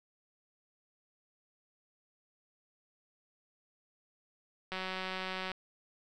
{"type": "click train", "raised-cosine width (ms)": 0.3, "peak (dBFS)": -22, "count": 150, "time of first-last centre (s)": [4.72, 5.517], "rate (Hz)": 187, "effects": []}